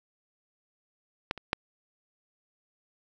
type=clicks; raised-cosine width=0.3 ms; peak=-12 / -25 / -9 dBFS; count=3; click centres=1.311 / 1.377 / 1.531 s; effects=none